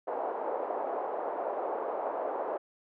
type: band-pass noise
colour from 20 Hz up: white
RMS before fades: -34 dBFS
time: 0.07-2.58 s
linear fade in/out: 10 ms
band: 420 to 820 Hz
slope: 24 dB/octave
effects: none